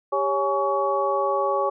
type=tone cluster; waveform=sine; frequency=396.4 / 556 / 837 / 1125 Hz; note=G4 / C#5 / G#5 / C#6; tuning=+19 / +5 / +13 / +25 cents; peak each=-27 / -24 / -27 / -25 dBFS; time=0.12-1.7 s; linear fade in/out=10 ms; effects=none